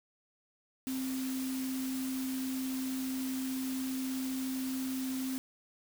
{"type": "tone in noise", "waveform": "sine", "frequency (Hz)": 261.6, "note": "C4", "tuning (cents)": 0, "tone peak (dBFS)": -33, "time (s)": [0.87, 5.38], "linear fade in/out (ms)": 0, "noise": "white", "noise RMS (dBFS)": -44, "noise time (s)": [0.87, 5.38], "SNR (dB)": 8, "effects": []}